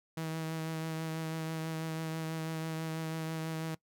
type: tone with vibrato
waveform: sawtooth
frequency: 160.5 Hz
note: E3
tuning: 46 cents flat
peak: -31 dBFS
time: 0.17-3.75 s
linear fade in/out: 5 ms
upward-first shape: triangle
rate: 6.1 Hz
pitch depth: 20 cents each way
effects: noise-tail reverb RT60 0.1 s tail -21 dB re dry